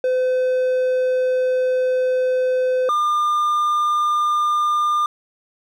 triangle tone pair in turn, 510 / 1203.2 Hz, C5 / D6, -44 / +42 cents, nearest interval octave + minor third, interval 1486 cents, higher second, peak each -14 dBFS, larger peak neither, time 0.04-2.89 / 2.89-5.06 s, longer first, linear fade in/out 2 ms, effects none

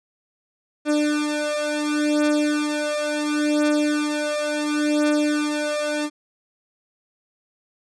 30% pulse beating tone pair, 298.1 / 298.81 Hz, D4 / D4, +26 / +30 cents, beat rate 0.71 Hz, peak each -20 dBFS, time 0.85-6.1 s, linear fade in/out 50 ms, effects resampled to 22050 Hz

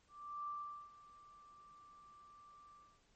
sine tone with ADSR envelope, 1174.7 Hz, D6, in tune, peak -40 dBFS, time 0.08-3.02 s, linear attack 390 ms, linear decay 430 ms, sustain -18 dB, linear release 270 ms, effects pink hiss -73 dBFS RMS until 3.15 s + MP3 32 kbps

